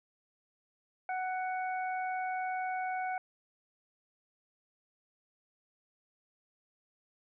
harmonic tone, 743 Hz, F#5, 7 cents sharp, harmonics 1 / 2 / 3, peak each -33 / -41 / -44 dBFS, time 1.09-3.18 s, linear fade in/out 2 ms, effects none

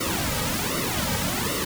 pink noise with flanger, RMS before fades -26 dBFS, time 0-1.65 s, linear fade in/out 10 ms, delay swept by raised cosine 1.2 to 2.9 ms, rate 1.3 Hz, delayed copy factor -1, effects none

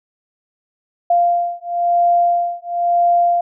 sine beating tone pair, 695 / 695.99 Hz, F5 / F5, -9 / -6 cents, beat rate 0.99 Hz, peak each -16 dBFS, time 1.1-3.41 s, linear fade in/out 5 ms, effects none

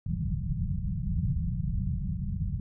white low-pass noise, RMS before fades -30 dBFS, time 0.06-2.6 s, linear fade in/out 2 ms, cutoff 190 Hz, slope 96 dB/octave, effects none

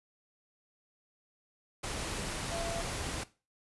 sine tone in noise, 675 Hz, E5, 41 cents sharp, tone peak -37 dBFS, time 2.51-2.82 s, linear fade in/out 10 ms, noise pink, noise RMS -37 dBFS, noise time 1.83-3.24 s, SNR -3 dB, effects noise-tail reverb RT60 0.3 s tail -17 dB re dry + resampled to 24000 Hz

